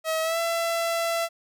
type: tone with pitch glide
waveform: sawtooth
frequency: 640 to 670.7 Hz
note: D#5 to E5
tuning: +49 to +30 cents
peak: -20 dBFS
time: 0.04-1.29 s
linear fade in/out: 50 ms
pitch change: +81 cents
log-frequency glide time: 0.22-0.39 s
effects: none